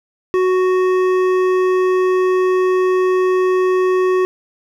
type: tone with hard clipping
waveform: sine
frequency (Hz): 370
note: F#4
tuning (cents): 0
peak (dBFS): -14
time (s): 0.34-4.25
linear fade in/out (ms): 0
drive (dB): 11
effects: none